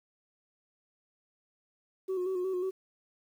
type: tone with vibrato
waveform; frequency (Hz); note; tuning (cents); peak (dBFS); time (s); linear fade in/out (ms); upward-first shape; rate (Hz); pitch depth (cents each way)
sine; 370; F#4; 0; -27; 2.08-2.71; 20; square; 5.5; 40
effects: tanh soft clip ceiling -28 dBFS + 10-bit